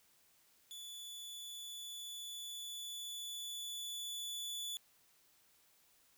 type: tone with level ramp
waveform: sawtooth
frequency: 3459 Hz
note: A7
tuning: 30 cents flat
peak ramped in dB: -44 to -37 dBFS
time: 0.71-4.77 s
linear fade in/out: 0 ms
effects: white hiss -70 dBFS RMS until 6.17 s